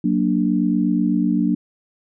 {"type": "chord", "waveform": "sine", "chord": "Gb augmented", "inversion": "none", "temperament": "equal", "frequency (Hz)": [185, 233.1, 293.7], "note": ["Gb3", "Bb3", "D4"], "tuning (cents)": [0, 0, 0], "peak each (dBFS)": -20, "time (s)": [0.04, 1.55], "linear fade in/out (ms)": 5, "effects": []}